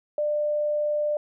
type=tone; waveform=sine; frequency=596 Hz; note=D5; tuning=25 cents sharp; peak=-22 dBFS; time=0.18-1.17 s; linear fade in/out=2 ms; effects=none